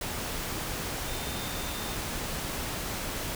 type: tone in noise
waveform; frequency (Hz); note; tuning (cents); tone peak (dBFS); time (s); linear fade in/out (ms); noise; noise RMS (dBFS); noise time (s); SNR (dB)
sine; 3615; A7; +46; -44; 1.08-1.95; 2; pink; -34; 0.01-3.35; -13
effects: none